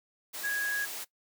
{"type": "tone in noise", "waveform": "sine", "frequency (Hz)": 1657, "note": "G#6", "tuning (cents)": -4, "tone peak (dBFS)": -29, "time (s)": [0.43, 0.86], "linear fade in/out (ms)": 20, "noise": "white", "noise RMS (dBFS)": -39, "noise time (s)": [0.33, 1.05], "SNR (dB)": 7, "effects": ["noise-tail reverb RT60 0.1 s tail -19 dB re dry", "high-pass 300 Hz 12 dB/octave"]}